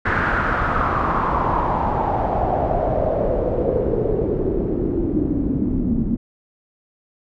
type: noise with low-pass filter sweep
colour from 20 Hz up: pink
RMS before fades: -20 dBFS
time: 0.05-6.17 s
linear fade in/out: 10 ms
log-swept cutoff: 1600 to 230 Hz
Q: 4.7
effects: none